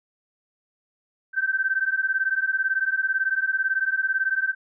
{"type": "beating tone pair", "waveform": "sine", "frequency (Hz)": [1542, 1560], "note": ["G6", "G6"], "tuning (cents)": [-29, -9], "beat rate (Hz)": 18, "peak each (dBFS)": -24, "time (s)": [1.33, 4.55], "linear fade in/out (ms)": 50, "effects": []}